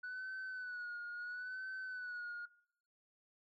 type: tone with vibrato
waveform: sine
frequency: 1480 Hz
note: F#6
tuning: in tune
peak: -40 dBFS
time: 0.03-2.46 s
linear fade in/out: 10 ms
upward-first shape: sine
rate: 0.74 Hz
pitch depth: 59 cents each way
effects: noise-tail reverb RT60 0.7 s tail -22 dB re dry + tanh soft clip ceiling -40 dBFS